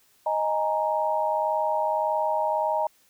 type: chord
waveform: sine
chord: D# suspended fourth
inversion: none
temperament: equal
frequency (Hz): 622.3 / 830.6 / 932.3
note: D#5 / G#5 / A#5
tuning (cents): 0 / 0 / 0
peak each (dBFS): -26 / -28 / -26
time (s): 0.26-2.87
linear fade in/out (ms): 5
effects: white hiss -62 dBFS RMS until 3.09 s